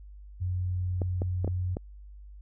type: tone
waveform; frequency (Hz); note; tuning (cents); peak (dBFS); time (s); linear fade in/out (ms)
sine; 90.9; F#2; -30; -27; 0.4-1.76; 20
type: clicks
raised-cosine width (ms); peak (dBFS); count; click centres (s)
2; -19; 5; 1.018 / 1.219 / 1.446 / 1.477 / 1.769
effects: added 50 Hz sine -44 dBFS peak until 2.41 s